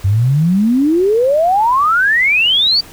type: exponential sweep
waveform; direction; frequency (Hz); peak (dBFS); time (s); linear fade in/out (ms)
sine; up; 92.5 to 4699; -9; 0.04-2.81; 10
effects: pink hiss -38 dBFS RMS until 2.92 s